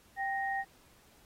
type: tone pair together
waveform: sine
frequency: 784 / 1864.7 Hz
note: G5 / A#6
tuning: 0 / 0 cents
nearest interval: octave + minor third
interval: 1500 cents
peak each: -33 / -35 dBFS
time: 0.16-0.65 s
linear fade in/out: 50 ms
effects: pink hiss -63 dBFS RMS until 1.25 s + AAC 48 kbps